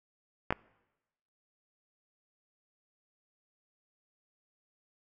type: clicks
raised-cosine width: 0.5 ms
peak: -13 dBFS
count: 2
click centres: 0.506 / 0.525 s
effects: noise-tail reverb RT60 1.0 s tail -24 dB re dry